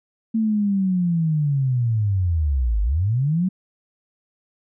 sine linear two-way sweep, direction down then up, 226 to 49 to 191.8 Hz, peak -17 dBFS, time 0.34-3.49 s, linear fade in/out 10 ms, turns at 2.82 s, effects none

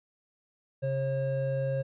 triangle tone pair together, 135 / 540 Hz, C#3 / C#5, -45 / -45 cents, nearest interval 2 octaves, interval 2400 cents, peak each -28 dBFS, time 0.82-1.83 s, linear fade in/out 20 ms, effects resampled to 8000 Hz

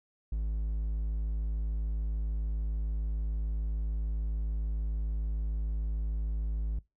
triangle tone, 53.4 Hz, G#1, 49 cents sharp, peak -27 dBFS, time 0.32-6.79 s, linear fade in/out 5 ms, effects noise-tail reverb RT60 0.2 s tail -21 dB re dry

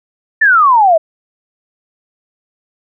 sine exponential sweep, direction down, 1809 to 622.3 Hz, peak -5 dBFS, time 0.41-0.98 s, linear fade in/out 10 ms, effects none

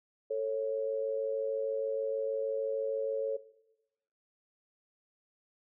sine tone pair together, 443.6 / 550 Hz, A4 / C#5, +14 / -14 cents, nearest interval major third, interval 372 cents, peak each -32 / -33 dBFS, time 0.3-3.37 s, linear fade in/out 10 ms, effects noise-tail reverb RT60 0.9 s tail -17 dB re dry

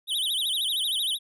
square tone with vibrato, 3400 Hz, G#7, 40 cents sharp, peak -25 dBFS, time 0.07-1.19 s, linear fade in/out 50 ms, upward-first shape sine, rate 13 Hz, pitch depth 220 cents each way, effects resampled to 32000 Hz

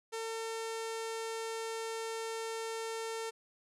sawtooth tone with low-pass filter, 450 Hz, A4, 39 cents sharp, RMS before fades -39 dBFS, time 0.12-3.31 s, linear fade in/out 20 ms, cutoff 9100 Hz, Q 1.7, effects none

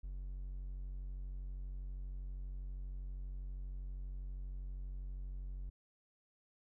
triangle tone, 46.25 Hz, F#1, in tune, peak -39 dBFS, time 0.03-5.7 s, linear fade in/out 10 ms, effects none

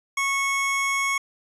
square tone pair together, 1100 / 2200 Hz, C#6 / C#7, -14 / -14 cents, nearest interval octave, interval 1200 cents, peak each -27 / -24 dBFS, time 0.17-1.18 s, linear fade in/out 5 ms, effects resampled to 24000 Hz

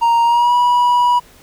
triangle tone with pitch glide, 932.3 to 973.6 Hz, A#5 to B5, 0 to -25 cents, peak -8 dBFS, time 0.01-1.2 s, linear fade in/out 20 ms, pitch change +75 cents, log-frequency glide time 0.23-0.54 s, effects pink hiss -46 dBFS RMS until 1.42 s

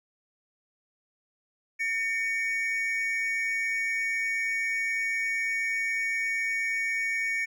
triangle tone pair together, 1816.9 / 2248 Hz, A#6 / C#7, -45 / +24 cents, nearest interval major third, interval 369 cents, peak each -30 / -26 dBFS, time 1.79-7.46 s, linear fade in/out 20 ms, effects none

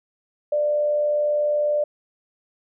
sine tone with frequency modulation, 593 Hz, D5, 17 cents sharp, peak -18 dBFS, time 0.52-1.84 s, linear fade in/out 5 ms, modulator 80 Hz, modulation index 0.22, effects none

